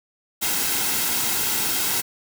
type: noise with comb filter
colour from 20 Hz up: white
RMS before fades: -23 dBFS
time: 0.41-2.02 s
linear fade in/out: 20 ms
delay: 1.7 ms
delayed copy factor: -0.5
effects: none